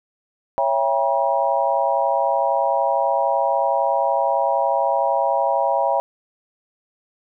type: chord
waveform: sine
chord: C# diminished seventh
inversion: none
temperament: just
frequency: 554.4 / 665.2 / 798.3 / 957.9 Hz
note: C#5 / E5 / G5 / Bb5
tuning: 0 / +16 / +31 / +47 cents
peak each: -22 dBFS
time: 0.58-6 s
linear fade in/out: 0 ms
effects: none